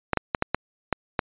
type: clicks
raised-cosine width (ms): 0.5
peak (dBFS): -6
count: 7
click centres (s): 0.133 / 0.173 / 0.348 / 0.424 / 0.546 / 0.927 / 1.192
effects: resampled to 8000 Hz